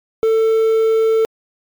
triangle tone with quantisation, 445.3 Hz, A4, 21 cents sharp, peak -9 dBFS, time 0.23-1.25 s, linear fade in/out 0 ms, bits 6, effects MP3 96 kbps

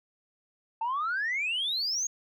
sine exponential sweep, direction up, 880 to 6690 Hz, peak -26 dBFS, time 0.81-2.07 s, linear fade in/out 5 ms, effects tanh soft clip ceiling -24 dBFS

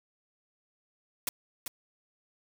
white noise with echo, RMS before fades -31 dBFS, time 1.27-1.29 s, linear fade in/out 2 ms, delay 390 ms, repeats 1, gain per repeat -6 dB, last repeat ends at 1.68 s, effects none

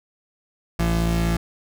35% pulse tone pair together, 56.36 / 168.9 Hz, A1 / E3, +42 / +42 cents, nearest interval octave + perfect fifth, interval 1900 cents, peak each -20 dBFS, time 0.79-1.37 s, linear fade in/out 5 ms, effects none

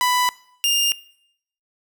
sawtooth tone pair in turn, 993 / 2809 Hz, B5 / F7, +9 / +9 cents, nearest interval octave + tritone, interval 1800 cents, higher second, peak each -13 dBFS, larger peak neither, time 0.01-0.29 / 0.64-0.92 s, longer neither, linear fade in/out 0 ms, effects noise-tail reverb RT60 0.7 s tail -21 dB re dry

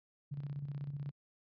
sine tone with tremolo, 142.4 Hz, C#3, 47 cents sharp, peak -36 dBFS, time 0.31-1.11 s, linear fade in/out 10 ms, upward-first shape square, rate 16 Hz, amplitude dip 55%, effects high-pass 80 Hz 12 dB/octave + resampled to 11025 Hz

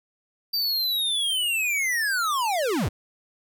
square linear sweep, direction down, 4692 to 59 Hz, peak -23 dBFS, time 0.53-2.89 s, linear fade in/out 10 ms, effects none

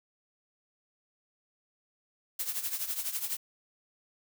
blue noise with tremolo, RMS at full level -31 dBFS, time 2.39-3.37 s, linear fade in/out 5 ms, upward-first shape triangle, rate 12 Hz, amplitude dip 80%, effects none

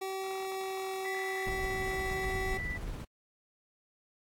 25% pulse tone with pitch glide, 383.1 to 379.8 Hz, G4 to F#4, -40 to +45 cents, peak -31 dBFS, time 0.01-2.58 s, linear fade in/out 10 ms, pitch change -15 cents, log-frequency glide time 0.23-1.74 s
sine tone, 1975.5 Hz, B6, in tune, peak -36 dBFS, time 1.04-2.78 s, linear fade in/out 20 ms
brown noise with tremolo, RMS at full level -37 dBFS, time 1.46-3.05 s, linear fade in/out 10 ms, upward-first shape sine, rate 17 Hz, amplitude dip 30%
effects AAC 64 kbps

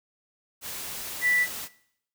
sine tone in noise, 1970 Hz, B6, 5 cents flat, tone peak -20 dBFS, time 1.21-1.47 s, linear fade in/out 50 ms, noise white, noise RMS -36 dBFS, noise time 0.61-1.69 s, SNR +13 dB, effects noise-tail reverb RT60 0.7 s tail -19 dB re dry

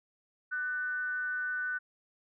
sine tone with frequency modulation, 1496 Hz, F#6, 19 cents sharp, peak -31 dBFS, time 0.51-1.79 s, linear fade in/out 20 ms, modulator 298 Hz, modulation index 0.27, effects none

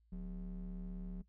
triangle ring-modulated tone, 109.9 Hz, A2, 2 cents flat, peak -36 dBFS, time 0.12-1.22 s, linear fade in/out 5 ms, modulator 72.2 Hz, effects noise-tail reverb RT60 0.1 s tail -19 dB re dry + added 56 Hz sine -68 dBFS peak until 1.28 s

